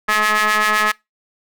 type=ring-modulated tone; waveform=sawtooth; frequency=212.3 Hz; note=G#3; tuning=38 cents sharp; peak=-7 dBFS; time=0.08-0.92 s; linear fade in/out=10 ms; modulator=1490 Hz; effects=noise-tail reverb RT60 0.2 s tail -24 dB re dry